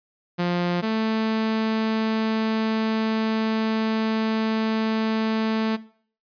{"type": "tone pair in turn", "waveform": "sawtooth", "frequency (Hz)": [175.7, 220.7], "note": ["F3", "A3"], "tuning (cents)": [11, 5], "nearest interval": "major third", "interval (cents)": 394, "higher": "second", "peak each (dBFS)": [-17, -18], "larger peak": "first", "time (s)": [[0.38, 0.82], [0.82, 5.77]], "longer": "second", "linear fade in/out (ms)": 20, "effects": ["noise-tail reverb RT60 0.5 s tail -18 dB re dry", "resampled to 11025 Hz"]}